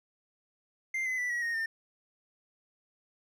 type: tone with pitch steps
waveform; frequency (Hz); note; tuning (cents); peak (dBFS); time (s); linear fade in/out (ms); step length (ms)
triangle; 2093 / 2032 / 1973.2 / 1916 / 1860.3 / 1806.3; C7 / B6 / B6 / A#6 / A#6 / A6; 0 / +49 / -2 / +47 / -4 / +45; -28; 0.94-1.66; 5; 120
effects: none